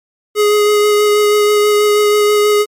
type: tone with vibrato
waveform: square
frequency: 417.4 Hz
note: G#4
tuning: 9 cents sharp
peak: -9 dBFS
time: 0.35-2.66 s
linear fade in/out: 50 ms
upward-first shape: sine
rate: 6.2 Hz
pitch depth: 12 cents each way
effects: MP3 64 kbps